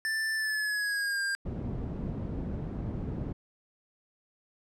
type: tone with pitch glide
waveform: square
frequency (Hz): 1767 to 1601.7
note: A6 to G6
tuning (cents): +7 to +37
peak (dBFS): -29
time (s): 0.05-1.35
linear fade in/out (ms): 0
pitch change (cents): -170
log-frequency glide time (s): 0.35-1.21
type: low-pass noise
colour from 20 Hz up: white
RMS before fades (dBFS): -35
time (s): 1.45-3.33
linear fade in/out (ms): 10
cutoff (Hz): 210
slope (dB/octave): 12
effects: low-pass 11000 Hz 12 dB/octave